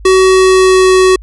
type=tone with pitch glide; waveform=square; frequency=376.6 to 373.6 Hz; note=F#4 to F#4; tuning=+31 to +17 cents; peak=-5 dBFS; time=0.05-1.16 s; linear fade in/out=5 ms; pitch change=-14 cents; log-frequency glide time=0.24-0.93 s; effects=added 51 Hz sine -28 dBFS peak until 1.22 s + resampled to 24000 Hz